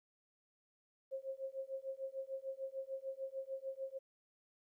sine tone with tremolo, 535 Hz, C5, 38 cents sharp, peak -37 dBFS, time 1.11-3.99 s, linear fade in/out 20 ms, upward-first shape triangle, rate 6.7 Hz, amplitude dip 100%, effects 13-bit

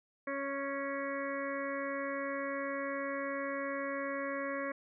harmonic tone, 277.2 Hz, C#4, in tune, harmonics 1 / 2 / 4 / 5 / 6 / 7 / 8, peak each -41 / -38 / -42 / -49 / -44 / -44 / -47 dBFS, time 0.27-4.72 s, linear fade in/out 5 ms, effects none

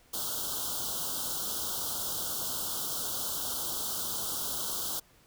white band-stop noise, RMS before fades -34 dBFS, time 0.13-5 s, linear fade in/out 10 ms, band 1500 to 3000 Hz, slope 96 dB/octave, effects pink hiss -62 dBFS RMS until 5.26 s

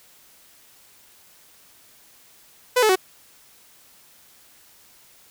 sawtooth tone with pitch steps, 499.4 / 432.2 / 374.1 Hz, B4 / A4 / F#4, +19 / -31 / +19 cents, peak -11 dBFS, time 2.76-2.958 s, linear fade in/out 10 ms, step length 66 ms, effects white hiss -53 dBFS RMS until 5.3 s

